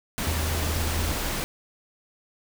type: noise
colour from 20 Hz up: pink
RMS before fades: -29 dBFS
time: 0.18-1.44 s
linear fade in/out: 0 ms
type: tone with vibrato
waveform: triangle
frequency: 79.8 Hz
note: D#2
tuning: 44 cents sharp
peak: -24 dBFS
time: 0.27-1.12 s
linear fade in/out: 0 ms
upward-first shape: sine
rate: 4.6 Hz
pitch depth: 40 cents each way
effects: none